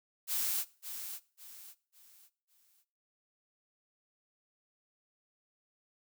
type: noise with echo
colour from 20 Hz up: blue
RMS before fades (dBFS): -33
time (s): 0.27-0.65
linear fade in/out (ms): 50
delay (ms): 550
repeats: 4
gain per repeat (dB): -9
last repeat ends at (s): 2.85
effects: noise-tail reverb RT60 0.5 s tail -21 dB re dry